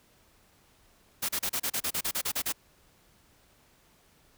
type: noise bursts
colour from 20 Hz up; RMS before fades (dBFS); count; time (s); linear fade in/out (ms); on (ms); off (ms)
white; -30; 13; 1.22-2.525; 10; 69; 34
effects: pink hiss -63 dBFS RMS until 4.37 s